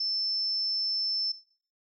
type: tone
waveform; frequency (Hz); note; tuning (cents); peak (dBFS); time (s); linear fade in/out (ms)
sine; 5300; E8; +9; -27; 0-1.32; 5
effects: noise-tail reverb RT60 0.5 s tail -18 dB re dry